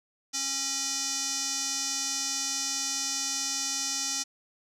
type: tone with band-pass filter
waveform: square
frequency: 272.4 Hz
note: C#4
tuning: 30 cents flat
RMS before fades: -31 dBFS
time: 0.33-4.24 s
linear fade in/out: 20 ms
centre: 5900 Hz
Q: 3.7
effects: none